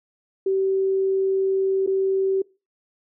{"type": "tone with dropouts", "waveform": "sine", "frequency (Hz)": 384.9, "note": "G4", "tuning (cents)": -32, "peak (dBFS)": -18, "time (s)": [0.46, 2.42], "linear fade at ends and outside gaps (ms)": 5, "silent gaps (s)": [1.864, 1.873], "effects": ["noise-tail reverb RT60 0.3 s tail -23 dB re dry"]}